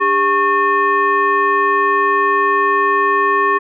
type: tone with frequency modulation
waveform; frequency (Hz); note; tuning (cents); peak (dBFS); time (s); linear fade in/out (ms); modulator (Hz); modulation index
sine; 1100; C#6; -14; -11; 0-3.59; 20; 700; 0.99
effects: none

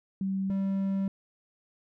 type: tone pair in turn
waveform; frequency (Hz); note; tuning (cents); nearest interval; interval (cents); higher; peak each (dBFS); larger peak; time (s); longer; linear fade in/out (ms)
sine / triangle; 192.7 / 194.49; G3 / G3; -29 / -13; unison; 16; second; -27 / -24; second; 0.21-0.5 / 0.5-1.08; second; 2
effects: none

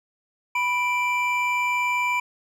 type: tone pair together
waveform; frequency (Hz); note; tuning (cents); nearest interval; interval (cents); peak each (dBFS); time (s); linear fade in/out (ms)
triangle; 987.6 / 2349; B5 / D7; 0 / 0; octave + minor third; 1500; -22; 0.55-2.2; 5
effects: none

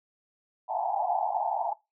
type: band-pass noise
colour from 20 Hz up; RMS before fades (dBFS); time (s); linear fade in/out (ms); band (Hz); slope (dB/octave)
pink; -29; 0.68-1.74; 20; 680 to 910; 96
effects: noise-tail reverb RT60 0.2 s tail -19 dB re dry

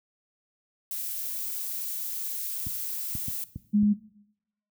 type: noise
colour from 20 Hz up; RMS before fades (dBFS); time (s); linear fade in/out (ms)
violet; -33; 0.91-3.44; 2
type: clicks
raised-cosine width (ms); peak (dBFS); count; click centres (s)
5; -22; 5; 2.668 / 3.152 / 3.283 / 3.56 / 3.83
type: tone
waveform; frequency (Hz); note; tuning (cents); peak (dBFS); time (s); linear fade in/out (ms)
sine; 207.7; G#3; 0; -18; 3.73-3.94; 20
effects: noise-tail reverb RT60 0.8 s tail -18 dB re dry + high-pass 60 Hz 12 dB/octave

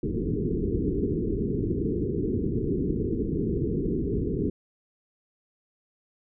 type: low-pass noise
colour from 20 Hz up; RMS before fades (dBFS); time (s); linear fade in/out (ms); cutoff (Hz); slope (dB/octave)
white; -27; 0.03-4.5; 5; 440; 96
effects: none

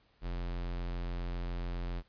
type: tone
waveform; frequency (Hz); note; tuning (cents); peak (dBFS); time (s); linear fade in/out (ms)
square; 43.65; F1; 0; -35; 0.21-2.03; 50
effects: pink hiss -69 dBFS RMS until 2.08 s + resampled to 11025 Hz

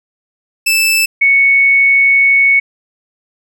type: tone pair in turn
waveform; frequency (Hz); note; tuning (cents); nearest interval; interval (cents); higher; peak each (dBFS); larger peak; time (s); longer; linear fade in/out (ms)
sawtooth / sine; 2637 / 2217; E7 / C#7; 0 / 0; minor third; 300; first; -6; neither; 0.66-1.06 / 1.21-2.6; second; 10
effects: none

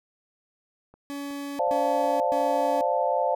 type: click train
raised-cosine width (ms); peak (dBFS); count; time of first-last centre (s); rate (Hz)
1; -37; 5; 0.94-2.411; 2.72
type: tone bursts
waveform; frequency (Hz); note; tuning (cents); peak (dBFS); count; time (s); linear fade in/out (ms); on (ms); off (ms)
40% pulse; 282.8; C#4; +35; -31; 3; 1.1-2.81; 0; 490; 120
type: chord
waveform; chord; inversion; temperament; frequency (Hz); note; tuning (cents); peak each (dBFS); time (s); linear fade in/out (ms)
sine; D minor seventh; third; equal; 523.3 / 587.3 / 698.5 / 880; C5 / D5 / F5 / A5; 0 / 0 / 0 / 0; -27; 1.59-3.35; 5
effects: none

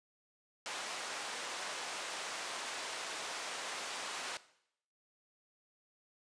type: band-pass noise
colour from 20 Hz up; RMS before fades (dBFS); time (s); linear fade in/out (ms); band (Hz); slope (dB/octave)
pink; -42; 0.66-4.37; 0; 650 to 8400; 12
effects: noise-tail reverb RT60 0.7 s tail -17 dB re dry + resampled to 22050 Hz

